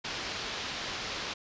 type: low-pass noise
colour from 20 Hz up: white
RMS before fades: -37 dBFS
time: 0.04-1.34 s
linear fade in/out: 10 ms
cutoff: 5000 Hz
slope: 24 dB/octave
effects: resampled to 16000 Hz